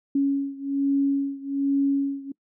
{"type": "beating tone pair", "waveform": "sine", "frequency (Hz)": [277.2, 278.4], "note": ["C#4", "C#4"], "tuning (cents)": [0, 8], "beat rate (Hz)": 1.2, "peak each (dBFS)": [-23, -25], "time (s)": [0.15, 2.32], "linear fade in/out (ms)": 5, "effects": ["noise-tail reverb RT60 0.1 s tail -24 dB re dry"]}